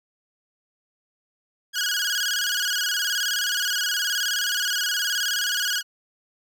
15% pulse tone with vibrato, 1549 Hz, G6, 21 cents flat, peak -16 dBFS, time 1.73-5.83 s, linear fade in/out 50 ms, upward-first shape square, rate 19 Hz, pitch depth 93 cents each way, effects none

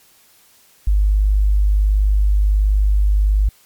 sine tone, 50.7 Hz, G#1, 41 cents flat, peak -11 dBFS, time 0.87-3.49 s, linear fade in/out 5 ms, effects white hiss -52 dBFS RMS until 3.65 s + MP3 96 kbps

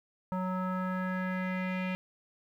square tone with low-pass filter sweep, 185 Hz, F#3, in tune, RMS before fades -33 dBFS, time 0.32-1.95 s, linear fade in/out 0 ms, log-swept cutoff 1100 to 2500 Hz, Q 3.7, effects 11-bit

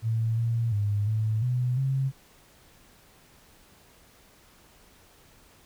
sine tone with pitch steps, 112.9 / 115.7 / 102.9 / 109.2 / 124.5 / 134.3 Hz, A2 / A#2 / G#2 / A2 / B2 / C3, +45 / -13 / -16 / -13 / +14 / +46 cents, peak -23 dBFS, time 0.02-2.12 s, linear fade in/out 50 ms, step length 350 ms, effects pink hiss -57 dBFS RMS until 5.65 s

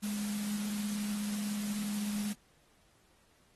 sine tone in noise, 207.2 Hz, G#3, 4 cents flat, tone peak -33 dBFS, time 0.02-2.34 s, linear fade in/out 20 ms, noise white, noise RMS -43 dBFS, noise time 0.02-2.34 s, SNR +7 dB, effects pink hiss -68 dBFS RMS until 3.55 s + AAC 32 kbps

